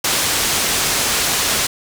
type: low-pass noise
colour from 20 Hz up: white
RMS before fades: -18 dBFS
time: 0.04-1.67 s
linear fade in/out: 5 ms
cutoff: 8700 Hz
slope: 12 dB/octave
effects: none